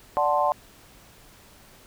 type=chord; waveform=sine; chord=D dominant seventh; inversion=none; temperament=equal; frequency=587.3 / 740 / 880 / 1046.5 Hz; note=D5 / F#5 / A5 / C6; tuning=0 / 0 / 0 / 0 cents; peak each=-25 dBFS; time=0.17-0.52 s; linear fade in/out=0 ms; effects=pink hiss -52 dBFS RMS until 1.86 s